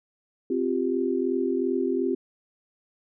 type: chord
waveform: sine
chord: C suspended fourth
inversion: none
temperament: equal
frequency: 261.6 / 349.2 / 392 Hz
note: C4 / F4 / G4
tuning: 0 / 0 / 0 cents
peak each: -27 dBFS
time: 0.5-2.15 s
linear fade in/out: 5 ms
effects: none